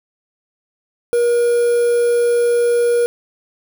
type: tone with quantisation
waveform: triangle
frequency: 477.1 Hz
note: A#4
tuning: 40 cents sharp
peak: -10 dBFS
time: 1.13-3.06 s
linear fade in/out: 0 ms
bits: 5
effects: none